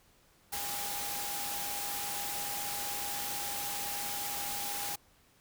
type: tone in noise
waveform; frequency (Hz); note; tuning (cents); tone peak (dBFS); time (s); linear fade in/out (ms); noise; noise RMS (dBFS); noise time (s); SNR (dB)
sine; 813; G#5; -37; -42; 0.52-4.96; 10; white; -37; 0.52-4.96; -8
effects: pink hiss -65 dBFS RMS until 5.4 s